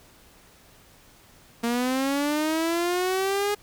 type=linear sweep; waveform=sawtooth; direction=up; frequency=230.9 to 415.3 Hz; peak=-19 dBFS; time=1.63-3.55 s; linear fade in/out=10 ms; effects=pink hiss -54 dBFS RMS until 3.62 s